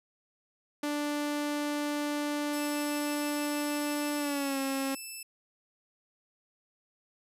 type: tone with pitch glide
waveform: sawtooth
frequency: 293.7 to 270.9 Hz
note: D4 to C#4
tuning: 0 to -40 cents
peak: -26 dBFS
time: 0.83-4.95 s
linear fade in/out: 5 ms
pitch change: -140 cents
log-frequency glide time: 4.18-4.59 s
type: tone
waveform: 5% pulse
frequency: 2637 Hz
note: E7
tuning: in tune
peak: -30 dBFS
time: 2.53-5.23 s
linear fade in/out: 5 ms
effects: resampled to 32000 Hz

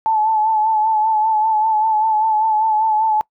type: tone with vibrato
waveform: sine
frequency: 870 Hz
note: A5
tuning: 20 cents flat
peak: -13 dBFS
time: 0.06-3.21 s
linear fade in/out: 0 ms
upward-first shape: sine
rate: 5.1 Hz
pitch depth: 41 cents each way
effects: noise-tail reverb RT60 0.1 s tail -24 dB re dry

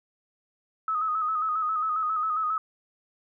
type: tone with vibrato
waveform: sine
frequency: 1269 Hz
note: D#6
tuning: 34 cents sharp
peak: -24 dBFS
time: 0.88-2.58 s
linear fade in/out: 2 ms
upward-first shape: square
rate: 7.4 Hz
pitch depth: 41 cents each way
effects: none

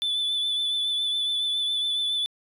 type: tone with vibrato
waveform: sine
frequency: 3491 Hz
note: A7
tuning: 14 cents flat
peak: -21 dBFS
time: 0.02-2.26 s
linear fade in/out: 0 ms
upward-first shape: triangle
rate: 7.2 Hz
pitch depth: 30 cents each way
effects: tanh soft clip ceiling -22 dBFS

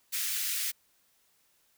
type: high-pass noise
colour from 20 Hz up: white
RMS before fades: -32 dBFS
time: 0.12-0.72 s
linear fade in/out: 20 ms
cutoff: 1700 Hz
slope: 24 dB/octave
effects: white hiss -69 dBFS RMS until 1.77 s

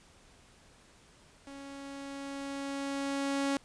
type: tone with level ramp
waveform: sawtooth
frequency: 277.2 Hz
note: C#4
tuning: in tune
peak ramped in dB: -41 to -24 dBFS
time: 1.47-3.57 s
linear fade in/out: 2 ms
effects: pink hiss -60 dBFS RMS until 3.64 s + resampled to 22050 Hz

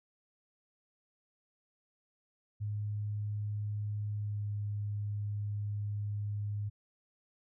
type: tone with pitch glide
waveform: sine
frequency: 104.4 to 103.38 Hz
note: G#2 to G#2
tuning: +10 to -7 cents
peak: -33 dBFS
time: 2.6-6.7 s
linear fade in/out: 20 ms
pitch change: -17 cents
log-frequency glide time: 4.14-4.46 s
effects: none

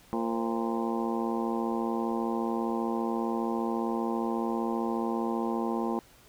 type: harmonic tone with a mistuned harmonic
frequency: 114.9 Hz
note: A#2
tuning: 25 cents flat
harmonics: 2 / 3 / 4 / 5 / 6 / 7 / 8 / 9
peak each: -31 / -33 / -37 / -40 / -42 / -37 / -39 / -39 dBFS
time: 0.13-5.99 s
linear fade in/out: 0 ms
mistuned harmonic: 5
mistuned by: -130 cents
effects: pink hiss -57 dBFS RMS until 6.28 s

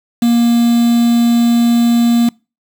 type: tone with quantisation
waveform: triangle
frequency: 235.7 Hz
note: A#3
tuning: 19 cents sharp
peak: -6 dBFS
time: 0.22-2.29 s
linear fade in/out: 5 ms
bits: 4
effects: noise-tail reverb RT60 0.3 s tail -26 dB re dry

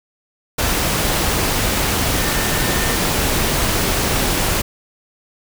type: tone in noise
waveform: sine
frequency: 1800 Hz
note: A6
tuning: 39 cents sharp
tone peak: -28 dBFS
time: 2.19-2.96 s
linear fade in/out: 10 ms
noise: pink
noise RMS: -18 dBFS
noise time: 0.58-4.62 s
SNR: -13 dB
effects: none

